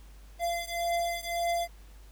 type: beating tone pair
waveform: square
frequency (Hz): 686 / 687.8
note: F5 / F5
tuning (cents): -31 / -27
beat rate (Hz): 1.8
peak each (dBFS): -32 / -33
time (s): 0.39-1.68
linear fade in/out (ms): 50
effects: added 50 Hz sine -48 dBFS peak until 2.11 s + pink hiss -60 dBFS RMS until 2.11 s